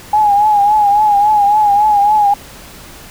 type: tone with vibrato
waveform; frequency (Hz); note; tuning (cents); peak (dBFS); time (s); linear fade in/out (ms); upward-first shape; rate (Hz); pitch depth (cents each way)
sine; 830.6; G#5; 0; -7; 0.13-2.34; 5; triangle; 3.6; 70
effects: pink hiss -35 dBFS RMS until 3.1 s